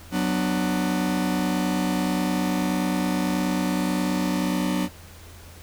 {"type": "chord", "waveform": "45% pulse", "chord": "B minor", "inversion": "second", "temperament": "just", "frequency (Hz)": [185.21, 246.9, 296.3], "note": ["F#3", "B3", "D4"], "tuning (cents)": [2, 0, 15], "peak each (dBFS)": [-25, -28, -27], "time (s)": [0.11, 4.89], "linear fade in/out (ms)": 50, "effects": ["added 84 Hz sine -45 dBFS peak until 5.62 s", "pink hiss -47 dBFS RMS until 5.62 s"]}